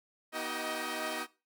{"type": "tone cluster", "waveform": "10% pulse", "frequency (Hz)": [242.3, 314.9, 382, 627, 785], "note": ["B3", "D#4", "G4", "D#5", "G5"], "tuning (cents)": [-33, 21, -45, 13, 2], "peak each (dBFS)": [-34, -31, -33, -31, -39], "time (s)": [0.32, 1.27], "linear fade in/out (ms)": 50, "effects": ["noise-tail reverb RT60 0.3 s tail -19 dB re dry"]}